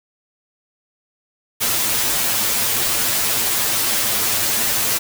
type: noise with comb filter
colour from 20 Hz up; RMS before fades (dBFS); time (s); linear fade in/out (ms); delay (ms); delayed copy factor
white; -19; 1.6-4.99; 20; 8.9; +0.95
effects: none